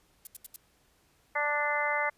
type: noise bursts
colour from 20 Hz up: violet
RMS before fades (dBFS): -39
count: 4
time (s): 0.25-0.561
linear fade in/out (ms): 2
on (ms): 20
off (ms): 77
type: harmonic tone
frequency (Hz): 293.7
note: D4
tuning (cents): 0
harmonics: 2 / 3 / 4 / 5 / 6 / 7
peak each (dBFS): -34 / -33 / -35 / -36 / -35 / -31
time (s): 1.35-2.1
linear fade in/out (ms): 10
effects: pink hiss -67 dBFS RMS until 2.17 s + resampled to 32000 Hz